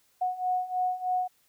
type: beating tone pair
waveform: sine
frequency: 731 / 734.2 Hz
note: F#5 / F#5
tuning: -21 / -14 cents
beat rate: 3.2 Hz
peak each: -31 / -28 dBFS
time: 0.21-1.28 s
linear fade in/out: 10 ms
effects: white hiss -67 dBFS RMS until 1.48 s